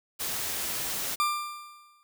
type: noise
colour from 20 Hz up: white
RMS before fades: -32 dBFS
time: 0.19-1.16 s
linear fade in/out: 20 ms
type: tone with exponential decay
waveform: 40% pulse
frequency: 1190 Hz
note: D6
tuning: 22 cents sharp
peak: -21 dBFS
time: 1.2-2.03 s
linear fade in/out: 0 ms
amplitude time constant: 180 ms
effects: none